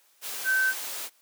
sine tone in noise, 1542 Hz, G6, 29 cents flat, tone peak -21 dBFS, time 0.44-0.74 s, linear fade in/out 50 ms, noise white, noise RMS -35 dBFS, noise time 0.21-1.1 s, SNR +11 dB, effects white hiss -63 dBFS RMS until 1.21 s + high-pass 400 Hz 12 dB/octave

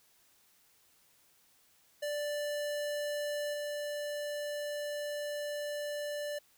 square tone with level steps, 587.3 Hz, D5, in tune, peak -34 / -36 dBFS, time 2.02-6.39 s, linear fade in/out 10 ms, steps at 3.53 s, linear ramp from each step 10 ms, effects white hiss -67 dBFS RMS until 6.57 s

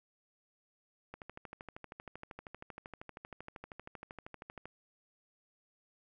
click train, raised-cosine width 0.5 ms, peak -30 dBFS, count 46, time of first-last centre 1.14-4.656 s, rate 12.8 Hz, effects none

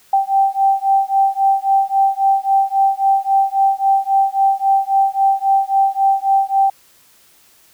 sine beating tone pair, 780 / 783.7 Hz, G5 / G5, -9 / -1 cents, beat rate 3.7 Hz, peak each -15 dBFS, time 0.13-6.7 s, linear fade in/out 5 ms, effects white hiss -51 dBFS RMS until 7.73 s

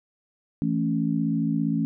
sine chord, A major, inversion second, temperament equal, 164.81 / 220 / 277.2 Hz, E3 / A3 / C#4, 0 / 0 / 0 cents, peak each -26 dBFS, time 0.62-1.85 s, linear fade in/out 0 ms, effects none

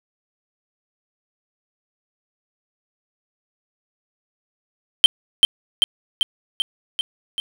triangle tone with echo, 3127 Hz, G7, 5 cents flat, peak -3 dBFS, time 5.04-5.06 s, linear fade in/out 0 ms, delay 390 ms, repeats 6, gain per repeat -3 dB, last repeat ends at 7.4 s, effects none

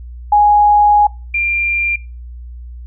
sine tone pair in turn, 830 / 2384 Hz, G#5 / D7, -1 / +25 cents, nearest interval octave + tritone, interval 1826 cents, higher second, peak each -6 / -13 dBFS, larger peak first, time 0.32-1.07 / 1.34-1.96 s, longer first, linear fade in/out 5 ms, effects noise-tail reverb RT60 0.3 s tail -22 dB re dry + added 60 Hz sine -28 dBFS peak until 2.86 s

